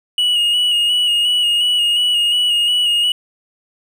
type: tone with vibrato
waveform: triangle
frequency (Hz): 2900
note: F#7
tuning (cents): -35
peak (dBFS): -11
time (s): 0.18-3.12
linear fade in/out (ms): 2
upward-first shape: square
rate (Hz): 2.8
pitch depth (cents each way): 25
effects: none